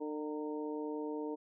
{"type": "harmonic tone with a mistuned harmonic", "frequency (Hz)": 150.9, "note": "D3", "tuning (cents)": 47, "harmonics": [2, 3, 4, 5, 6], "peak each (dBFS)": [-39, -40, -49, -56, -47], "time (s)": [0, 1.36], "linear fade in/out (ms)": 20, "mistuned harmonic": 6, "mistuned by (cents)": 29, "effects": []}